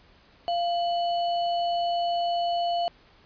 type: tone with sample-and-hold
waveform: sine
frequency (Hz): 693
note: F5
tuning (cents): -14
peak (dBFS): -23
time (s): 0.48-2.88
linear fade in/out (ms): 0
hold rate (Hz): 3675
effects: pink hiss -57 dBFS RMS until 3.25 s + resampled to 11025 Hz